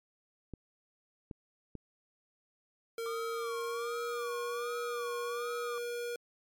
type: clicks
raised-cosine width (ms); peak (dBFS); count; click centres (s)
3; -29; 3; 0.537 / 1.312 / 1.753
type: tone with pitch glide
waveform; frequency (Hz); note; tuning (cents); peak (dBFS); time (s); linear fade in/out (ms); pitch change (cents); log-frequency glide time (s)
square; 459 to 478.2; A#4 to A#4; -27 to +44; -36; 2.98-6.16; 2; +71; 3.21-4.31
type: tone with vibrato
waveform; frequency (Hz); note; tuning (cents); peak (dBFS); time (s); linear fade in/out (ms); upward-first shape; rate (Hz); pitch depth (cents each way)
triangle; 1177; D6; +3; -38; 3.06-5.78; 0; sine; 1.3; 150
effects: MP3 96 kbps